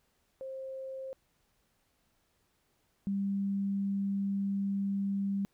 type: tone pair in turn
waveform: sine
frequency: 530 / 197.78 Hz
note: C5 / G3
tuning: +22 / +16 cents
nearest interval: octave + perfect fourth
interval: 1706 cents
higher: first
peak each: -38 / -29 dBFS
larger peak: second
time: 0.41-1.13 / 3.07-5.45 s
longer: second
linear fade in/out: 0 ms
effects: pink hiss -74 dBFS RMS until 5.53 s